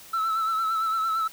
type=tone with vibrato; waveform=sine; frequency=1318.5 Hz; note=E6; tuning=in tune; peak=-20 dBFS; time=0.13-1.28 s; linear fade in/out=10 ms; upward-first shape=triangle; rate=8.8 Hz; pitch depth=48 cents each way; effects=tanh soft clip ceiling -22 dBFS + white hiss -47 dBFS RMS until 1.32 s